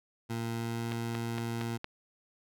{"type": "tone with pitch glide", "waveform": "20% pulse", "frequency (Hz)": [115.5, 116.3], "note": ["A#2", "A#2"], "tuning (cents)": [-16, -4], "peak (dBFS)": -28, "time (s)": [0.29, 1.78], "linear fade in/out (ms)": 20, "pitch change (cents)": 12, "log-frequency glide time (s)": [0.52, 0.8]}
{"type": "click train", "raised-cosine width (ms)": 0.3, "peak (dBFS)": -21, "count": 5, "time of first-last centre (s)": [0.92, 1.844], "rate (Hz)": 4.33}
{"effects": []}